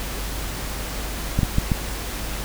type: clicks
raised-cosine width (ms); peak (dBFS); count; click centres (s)
5; -6; 4; 1.39 / 1.432 / 1.584 / 1.718
effects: added 50 Hz sine -30 dBFS peak until 2.44 s + pink hiss -31 dBFS RMS until 2.44 s